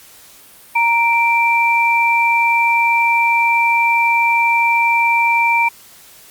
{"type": "tone pair together", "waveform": "sine", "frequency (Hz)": [932.3, 2349], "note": ["A#5", "D7"], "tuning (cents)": [0, 0], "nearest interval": "octave + major third", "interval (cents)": 1600, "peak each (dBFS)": -14, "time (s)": [0.75, 5.69], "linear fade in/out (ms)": 10, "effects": ["white hiss -43 dBFS RMS until 6.3 s", "Opus 48 kbps"]}